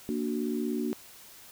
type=chord; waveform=sine; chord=Bb augmented; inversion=none; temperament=equal; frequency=233.1 / 293.7 / 370 Hz; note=Bb3 / D4 / F#4; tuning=0 / 0 / 0 cents; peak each=-31 / -33 / -34 dBFS; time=0.09-0.93 s; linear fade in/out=0 ms; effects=white hiss -51 dBFS RMS until 1.51 s